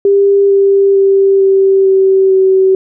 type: tone with pitch steps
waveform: sine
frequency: 398.4 / 394.7 / 391.1 / 387.5 / 383.9 / 380.4 Hz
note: G4 / G4 / G4 / G4 / G4 / F#4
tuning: +28 / +12 / -4 / -20 / -36 / +48 cents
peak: -5 dBFS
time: 0.05-2.75 s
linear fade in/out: 2 ms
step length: 450 ms
effects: none